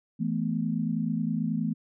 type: chord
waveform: sine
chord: E suspended fourth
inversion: none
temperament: equal with one note detuned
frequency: 164.81 / 217.5 / 246.9 Hz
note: E3 / A3 / B3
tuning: 0 / -20 / 0 cents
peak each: -30 / -29 / -31 dBFS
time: 0.19-1.74 s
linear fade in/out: 20 ms
effects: none